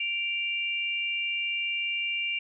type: tone pair together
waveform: sine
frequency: 2349 / 2794 Hz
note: D7 / F7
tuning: 0 / 0 cents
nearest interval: minor third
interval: 300 cents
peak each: -30 / -30 dBFS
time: 0-2.39 s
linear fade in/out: 5 ms
effects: none